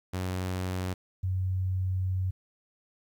sawtooth / sine tone pair in turn, 92.2 / 93.22 Hz, F#2 / F#2, -6 / +13 cents, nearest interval unison, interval 19 cents, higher second, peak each -26 dBFS, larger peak neither, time 0.13-0.94 / 1.23-2.31 s, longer second, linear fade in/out 10 ms, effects 11-bit

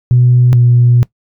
sine tone pair in turn, 123.47 / 121.21 Hz, B2 / B2, 0 / -32 cents, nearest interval unison, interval 32 cents, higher first, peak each -4 dBFS, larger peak neither, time 0.11-0.53 / 0.53-1.03 s, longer second, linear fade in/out 0 ms, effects noise-tail reverb RT60 0.1 s tail -20 dB re dry + tanh soft clip ceiling 0 dBFS

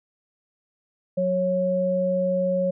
sine tone pair together, 183.54 / 550 Hz, F#3 / C#5, -14 / -14 cents, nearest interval octave + perfect fifth, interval 1900 cents, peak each -26 / -21 dBFS, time 1.17-2.71 s, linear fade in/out 10 ms, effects none

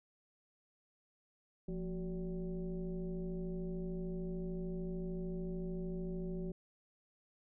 sine tone with frequency modulation, 174.3 Hz, F3, 3 cents flat, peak -37 dBFS, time 1.68-6.52 s, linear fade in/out 5 ms, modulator 201 Hz, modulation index 1.1, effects none

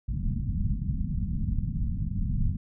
pink low-pass noise, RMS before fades -28 dBFS, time 0.08-2.57 s, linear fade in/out 10 ms, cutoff 220 Hz, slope 48 dB/octave, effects none

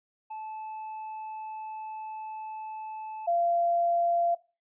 triangle / sine tone pair in turn, 870 / 687.9 Hz, A5 / F5, -20 / -26 cents, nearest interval major third, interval 406 cents, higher first, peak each -34 / -23 dBFS, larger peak second, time 0.3-3.27 / 3.27-4.35 s, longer first, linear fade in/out 10 ms, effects noise-tail reverb RT60 0.3 s tail -19 dB re dry + resampled to 8000 Hz

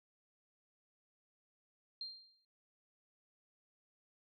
sine tone with exponential decay, 4186 Hz, C8, in tune, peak -39 dBFS, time 2.01-2.45 s, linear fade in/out 2 ms, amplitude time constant 94 ms, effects none

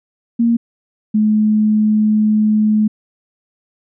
sine tone pair in turn, 233.1 / 213.9 Hz, A#3 / A3, 0 / -49 cents, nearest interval minor second, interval 149 cents, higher first, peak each -10 dBFS, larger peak neither, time 0.39-0.57 / 1.14-2.88 s, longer second, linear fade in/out 10 ms, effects none

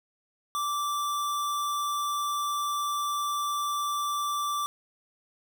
square tone, 1169 Hz, D6, 8 cents flat, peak -28 dBFS, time 0.55-4.66 s, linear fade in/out 0 ms, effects none

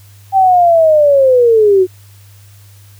sine linear sweep, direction down, 784 to 360.7 Hz, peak -5 dBFS, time 0.32-1.87 s, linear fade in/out 50 ms, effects added 100 Hz sine -38 dBFS peak until 2.99 s + white hiss -47 dBFS RMS until 2.99 s

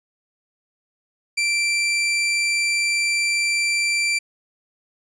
sawtooth tone, 2349 Hz, D7, in tune, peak -15 dBFS, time 1.37-4.19 s, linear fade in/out 10 ms, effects resampled to 22050 Hz

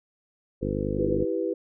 harmonic tone, 50.4 Hz, G1, 49 cents sharp, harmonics 1 / 2 / 3 / 4 / 5 / 6 / 7 / 9 / 10, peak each -34 / -34 / -34 / -34 / -34 / -34 / -34 / -34 / -34 dBFS, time 0.61-1.25 s, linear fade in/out 20 ms
sine chord, E minor, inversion none, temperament equal, 329.6 / 392 / 493.9 Hz, E4 / G4 / B4, 0 / 0 / 0 cents, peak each -29 dBFS, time 0.98-1.54 s, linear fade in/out 10 ms
effects none

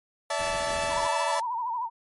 sawtooth chord, D suspended second, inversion none, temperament equal with one note detuned, 575.6 / 659.3 / 880 Hz, D5 / E5 / A5, -35 / 0 / 0 cents, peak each -27 / -27 / -27 dBFS, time 0.3-1.4 s, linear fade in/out 5 ms
pink noise with tremolo, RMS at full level -38 dBFS, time 0.39-1.07 s, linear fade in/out 2 ms, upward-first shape triangle, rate 14 Hz, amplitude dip 25%
sine tone with vibrato, 948 Hz, A#5, 29 cents sharp, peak -27 dBFS, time 0.89-1.9 s, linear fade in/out 50 ms, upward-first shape sine, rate 13 Hz, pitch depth 100 cents each way
effects MP3 48 kbps

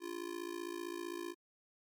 square tone with amplitude modulation, 345.3 Hz, F4, 20 cents flat, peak -37 dBFS, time 0-1.35 s, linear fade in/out 50 ms, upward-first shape sine, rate 55.5 Hz, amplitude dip 90%, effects MP3 96 kbps

